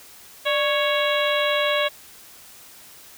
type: harmonic tone with a mistuned harmonic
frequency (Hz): 554.4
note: C#5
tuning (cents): 0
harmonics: 1 / 2 / 3 / 4 / 5 / 6 / 7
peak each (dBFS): -22 / -27 / -28 / -28 / -29 / -28 / -31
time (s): 0.45-1.89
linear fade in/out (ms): 20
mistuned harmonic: 1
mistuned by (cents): +110
effects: white hiss -46 dBFS RMS until 3.17 s